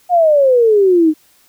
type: exponential sweep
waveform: sine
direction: down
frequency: 730 to 302.1 Hz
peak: -7 dBFS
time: 0.09-1.14 s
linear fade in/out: 50 ms
effects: white hiss -52 dBFS RMS until 1.48 s